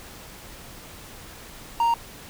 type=tone; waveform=triangle; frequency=931 Hz; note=A#5; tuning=2 cents flat; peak=-16 dBFS; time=1.8-1.94 s; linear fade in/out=2 ms; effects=pink hiss -43 dBFS RMS until 2.29 s